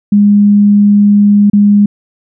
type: tone with dropouts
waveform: sine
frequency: 204.8 Hz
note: G#3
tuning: 24 cents flat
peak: -3 dBFS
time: 0.12-1.86 s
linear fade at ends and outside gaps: 5 ms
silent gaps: 1.5-1.532 s
effects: none

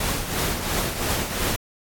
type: noise with tremolo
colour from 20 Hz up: pink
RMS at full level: -23 dBFS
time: 0-1.56 s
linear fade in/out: 5 ms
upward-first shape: triangle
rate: 2.9 Hz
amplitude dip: 60%
effects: AAC 64 kbps

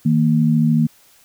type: tone pair together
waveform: sine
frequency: 158 / 231.5 Hz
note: D#3 / A#3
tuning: +27 / -12 cents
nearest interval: perfect fifth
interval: 661 cents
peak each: -15 dBFS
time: 0.05-0.87 s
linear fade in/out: 10 ms
effects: white hiss -52 dBFS RMS until 1.24 s

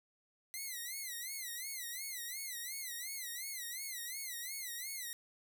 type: tone with vibrato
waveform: 5% pulse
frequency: 2025 Hz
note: B6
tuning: 43 cents sharp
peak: -31 dBFS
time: 0.54-5.13 s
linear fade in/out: 0 ms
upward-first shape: sine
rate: 2.8 Hz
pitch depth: 150 cents each way
effects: none

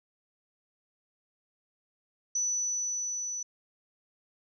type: tone with level ramp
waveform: sine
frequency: 5960 Hz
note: F#8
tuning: 12 cents sharp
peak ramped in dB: -26 to -33 dBFS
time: 2.35-3.43 s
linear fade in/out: 5 ms
effects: none

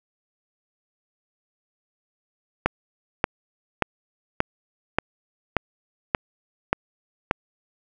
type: click train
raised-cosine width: 0.5 ms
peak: -3 dBFS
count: 9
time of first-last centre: 2.66-7.311 s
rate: 1.72 Hz
effects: none

